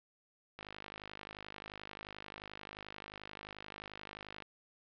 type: click train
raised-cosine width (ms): 0.3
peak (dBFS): -29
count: 198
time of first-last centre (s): 0.59-4.423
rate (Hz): 51.4
effects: low-pass 5000 Hz 12 dB/octave